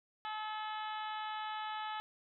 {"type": "harmonic tone", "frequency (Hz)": 430.3, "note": "A4", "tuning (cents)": -39, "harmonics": [2, 3, 4, 5, 6, 7, 8, 9], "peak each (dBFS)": [-40, -44, -48, -54, -55, -51, -53, -56], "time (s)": [0.25, 2], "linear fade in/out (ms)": 0, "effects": []}